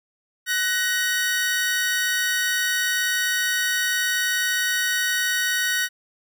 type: tone pair together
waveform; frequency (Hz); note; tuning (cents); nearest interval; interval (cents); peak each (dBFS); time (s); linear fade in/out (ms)
sawtooth; 1494 / 1882.3; F#6 / A#6; +16 / +16; major third; 400; -20; 0.46-5.89; 50
effects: none